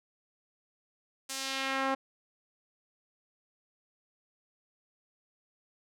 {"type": "tone with band-pass filter sweep", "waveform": "sawtooth", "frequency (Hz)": 268.4, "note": "C4", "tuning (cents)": 44, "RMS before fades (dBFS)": -33, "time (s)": [1.29, 1.95], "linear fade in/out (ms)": 10, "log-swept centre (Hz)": [8000, 930], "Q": 1, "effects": []}